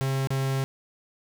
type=tone with dropouts; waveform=45% pulse; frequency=134.4 Hz; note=C3; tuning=47 cents sharp; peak=-24 dBFS; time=0.01-0.64 s; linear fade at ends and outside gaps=0 ms; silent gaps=0.272-0.305 s; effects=none